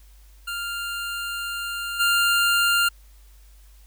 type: tone with level steps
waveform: 25% pulse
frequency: 1396.9 Hz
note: F6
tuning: in tune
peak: -24 / -14 dBFS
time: 0.47-2.89 s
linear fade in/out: 10 ms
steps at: 1.99 s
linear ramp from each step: 20 ms
effects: added 50 Hz sine -47 dBFS peak until 3.86 s + white hiss -59 dBFS RMS until 3.86 s